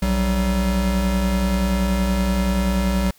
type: tone pair together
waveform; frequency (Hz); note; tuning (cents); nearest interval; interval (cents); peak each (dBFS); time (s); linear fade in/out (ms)
square; 60.1 / 190.81; B1 / G3; -46 / -46; octave + minor sixth; 2000; -21; 0.02-3.11; 5
effects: white hiss -54 dBFS RMS until 3.18 s